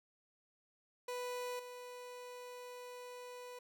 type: tone with level steps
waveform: 30% pulse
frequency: 494.1 Hz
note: B4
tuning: 1 cent sharp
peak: -37 / -45 dBFS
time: 1.08-3.59 s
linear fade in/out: 5 ms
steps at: 1.59 s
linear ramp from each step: 5 ms
effects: none